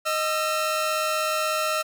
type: tone pair together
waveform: sawtooth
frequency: 622.3 / 1340.9 Hz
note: D#5 / E6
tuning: 0 / +29 cents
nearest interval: octave + minor second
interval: 1329 cents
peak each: -22 dBFS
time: 0.05-1.83 s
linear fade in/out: 20 ms
effects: none